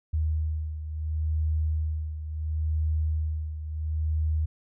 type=beating tone pair; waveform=sine; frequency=77.78 / 78.5 Hz; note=D#2 / D#2; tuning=0 / +16 cents; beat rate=0.72 Hz; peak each=-26 / -32 dBFS; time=0.13-4.46 s; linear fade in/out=10 ms; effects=none